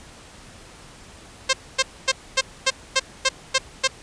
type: tone bursts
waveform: 5% pulse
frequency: 529 Hz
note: C5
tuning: 19 cents sharp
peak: -4 dBFS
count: 9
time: 1.49-3.877 s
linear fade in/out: 10 ms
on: 43 ms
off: 250 ms
effects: pink hiss -45 dBFS RMS until 4.02 s + resampled to 22050 Hz